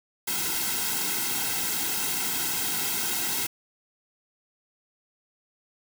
white noise with comb filter, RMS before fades -28 dBFS, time 0.27-3.47 s, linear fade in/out 10 ms, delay 1.7 ms, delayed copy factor -1, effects none

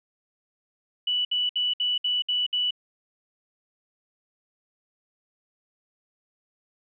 sine tone bursts, 2960 Hz, F#7, in tune, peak -22 dBFS, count 7, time 1.07-2.708 s, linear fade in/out 5 ms, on 180 ms, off 63 ms, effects none

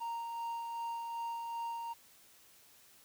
triangle tone with tremolo, 929 Hz, A#5, 6 cents flat, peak -34 dBFS, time 0-1.94 s, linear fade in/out 20 ms, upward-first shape sine, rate 2.6 Hz, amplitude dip 30%, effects white hiss -62 dBFS RMS until 3.04 s

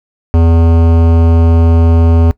sine tone with hard clipping, 83 Hz, E2, 12 cents sharp, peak -7 dBFS, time 0.34-2.31 s, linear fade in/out 0 ms, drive 17 dB, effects noise-tail reverb RT60 0.1 s tail -19 dB re dry

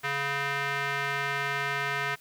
square tone with band-pass filter, 140.4 Hz, C#3, 22 cents sharp, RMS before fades -30 dBFS, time 0.03-2.16 s, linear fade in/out 20 ms, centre 1800 Hz, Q 1.9, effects white hiss -57 dBFS RMS until 2.2 s

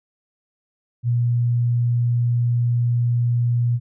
sine tone, 120 Hz, B2, 49 cents flat, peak -16 dBFS, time 1.03-3.8 s, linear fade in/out 50 ms, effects none

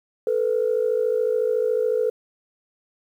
sine tone pair together, 440 / 493.9 Hz, A4 / B4, 0 / 0 cents, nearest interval major second, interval 200 cents, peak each -21 dBFS, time 0.27-2.1 s, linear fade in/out 2 ms, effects tanh soft clip ceiling -12 dBFS + 9-bit

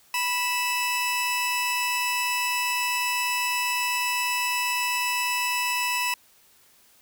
sawtooth tone pair together, 983 / 2624 Hz, B5 / E7, -8 / -9 cents, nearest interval octave + perfect fourth, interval 1699 cents, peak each -23 dBFS, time 0.14-6.14 s, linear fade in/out 2 ms, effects white hiss -58 dBFS RMS until 7.01 s

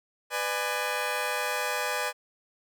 15% pulse chord, G# diminished, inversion first, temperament just, 498.4 / 598 / 830.6 Hz, B4 / D5 / G#5, +16 / +31 / 0 cents, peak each -26 dBFS, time 0.3-2.13 s, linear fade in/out 50 ms, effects none

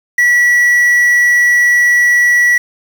triangle tone with quantisation, 1942 Hz, B6, 30 cents flat, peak -5 dBFS, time 0.18-2.58 s, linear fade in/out 5 ms, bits 5, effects none

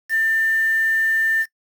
sine tone with quantisation, 1791 Hz, A6, 30 cents sharp, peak -16 dBFS, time 0.09-1.46 s, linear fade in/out 50 ms, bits 6, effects noise-tail reverb RT60 0.1 s tail -21 dB re dry

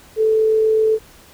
sine tone with amplitude modulation, 438.2 Hz, A4, 7 cents flat, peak -11 dBFS, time 0.16-0.99 s, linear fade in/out 50 ms, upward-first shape sine, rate 47.7 Hz, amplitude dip 25%, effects pink hiss -46 dBFS RMS until 1.33 s

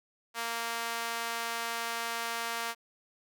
sawtooth tone with high-pass filter, 231.6 Hz, A#3, 11 cents flat, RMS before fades -35 dBFS, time 0.34-2.75 s, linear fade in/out 50 ms, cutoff 1000 Hz, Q 0.94, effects none

